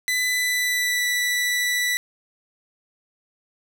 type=tone with pitch glide; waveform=sawtooth; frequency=2000 to 1967.9 Hz; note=B6 to B6; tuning=+21 to -7 cents; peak=-17 dBFS; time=0.08-1.97 s; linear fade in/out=0 ms; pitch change=-28 cents; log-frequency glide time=0.27-1.05 s; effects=none